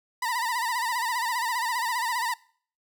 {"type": "tone with vibrato", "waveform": "30% pulse", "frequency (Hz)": 950, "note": "A#5", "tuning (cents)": 33, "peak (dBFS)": -23, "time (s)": [0.22, 2.34], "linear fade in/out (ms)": 5, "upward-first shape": "sine", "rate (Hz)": 15, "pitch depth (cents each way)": 100, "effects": ["noise-tail reverb RT60 0.5 s tail -22 dB re dry"]}